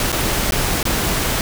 pink noise with dropouts, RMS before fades -19 dBFS, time 0-1.41 s, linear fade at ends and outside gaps 1 ms, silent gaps 0.119-0.126 / 0.509-0.521 / 0.829-0.853 s, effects none

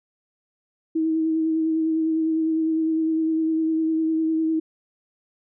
sine tone with vibrato, 320 Hz, D#4, 49 cents sharp, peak -19 dBFS, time 0.95-4.6 s, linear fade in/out 10 ms, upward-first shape sine, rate 9.9 Hz, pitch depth 19 cents each way, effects none

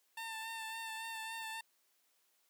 15% pulse tone with vibrato, 896 Hz, A5, 31 cents sharp, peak -35 dBFS, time 0.17-1.61 s, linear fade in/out 5 ms, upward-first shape sine, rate 3.6 Hz, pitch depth 24 cents each way, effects white hiss -75 dBFS RMS until 2.49 s + high-pass 300 Hz 12 dB/octave

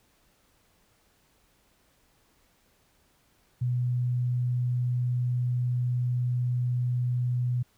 sine tone, 123.47 Hz, B2, in tune, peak -24 dBFS, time 3.61-7.63 s, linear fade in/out 10 ms, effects pink hiss -66 dBFS RMS until 7.77 s

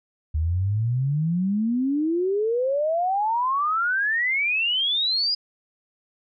sine exponential sweep, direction up, 74.8 to 4978 Hz, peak -20 dBFS, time 0.34-5.35 s, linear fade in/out 10 ms, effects none

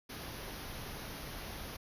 pink band-stop noise, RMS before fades -44 dBFS, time 0.09-1.77 s, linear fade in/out 10 ms, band 6300 to 9700 Hz, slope 96 dB/octave, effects resampled to 32000 Hz

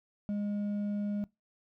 sine tone with hard clipping, 205.3 Hz, G#3, 20 cents flat, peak -32 dBFS, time 0.29-1.24 s, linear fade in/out 0 ms, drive 4 dB, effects noise-tail reverb RT60 0.2 s tail -22 dB re dry

